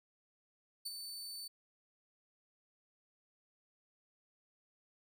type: tone with ADSR envelope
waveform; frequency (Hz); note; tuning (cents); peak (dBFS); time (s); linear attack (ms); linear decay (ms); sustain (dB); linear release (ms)
sawtooth; 4523; C#8; +34; -35; 0.85-1.48; 13; 33; -6; 9
effects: none